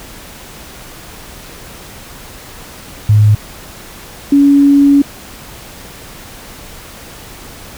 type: tone pair in turn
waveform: sine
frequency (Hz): 105.7 / 282.2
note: G#2 / C#4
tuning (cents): +31 / +31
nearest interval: octave + perfect fourth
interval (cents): 1700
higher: second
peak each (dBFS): -4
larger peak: neither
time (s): 3.09-3.35 / 4.32-5.02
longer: second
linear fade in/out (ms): 5
effects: pink hiss -33 dBFS RMS until 7.77 s